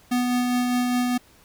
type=tone with tremolo; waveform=square; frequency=246.9 Hz; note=B3; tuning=in tune; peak=-20 dBFS; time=0.11-1.18 s; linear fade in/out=10 ms; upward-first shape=sine; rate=4.9 Hz; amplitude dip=25%; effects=pink hiss -55 dBFS RMS until 1.44 s